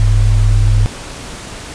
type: tone pair together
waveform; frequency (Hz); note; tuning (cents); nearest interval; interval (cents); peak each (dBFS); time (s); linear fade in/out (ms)
sine; 41.2 / 103.83; E1 / G#2; 0 / 0; octave + major third; 1600; -10; 0-0.86; 0
effects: pink hiss -29 dBFS RMS until 1.74 s + resampled to 22050 Hz